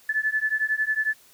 sine beating tone pair, 1732 / 1743 Hz, A6 / A6, -28 / -17 cents, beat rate 11 Hz, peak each -25 dBFS, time 0.09-1.14 s, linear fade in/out 5 ms, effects white hiss -55 dBFS RMS until 1.33 s

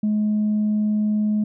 sine tone, 211.7 Hz, G#3, 33 cents sharp, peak -16 dBFS, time 0.03-1.44 s, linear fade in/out 5 ms, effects tanh soft clip ceiling -15 dBFS

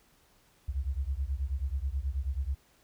sine beating tone pair, 63.8 / 73.1 Hz, C2 / D2, -43 / -7 cents, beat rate 9.3 Hz, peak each -32 / -33 dBFS, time 0.68-2.55 s, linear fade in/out 10 ms, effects pink hiss -65 dBFS RMS until 2.83 s

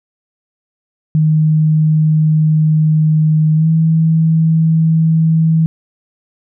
sine tone with pitch glide, 155.56 to 161.14 Hz, D#3 to E3, 0 to -39 cents, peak -8 dBFS, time 1.15-5.66 s, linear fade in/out 0 ms, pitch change +61 cents, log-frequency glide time 3.55-3.68 s, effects none

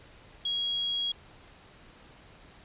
sine tone, 3300 Hz, G#7, 12 cents flat, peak -27 dBFS, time 0.45-1.12 s, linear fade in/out 5 ms, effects pink hiss -54 dBFS RMS until 2.64 s + resampled to 8000 Hz

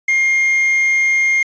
triangle tone with quantisation, 2125 Hz, C7, 26 cents sharp, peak -10 dBFS, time 0.08-1.43 s, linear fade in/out 5 ms, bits 6, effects resampled to 16000 Hz

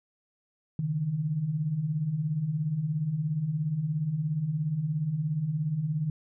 sine beating tone pair, 138.7 / 155.7 Hz, C#3 / D#3, +1 / +2 cents, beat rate 17 Hz, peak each -34 / -27 dBFS, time 0.79-6.1 s, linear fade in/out 2 ms, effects none

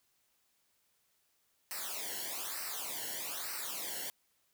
white noise with flanger, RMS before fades -40 dBFS, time 1.71-4.1 s, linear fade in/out 0 ms, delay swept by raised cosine 0.29 to 0.83 ms, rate 1.1 Hz, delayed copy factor -0.85, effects white hiss -75 dBFS RMS until 4.53 s

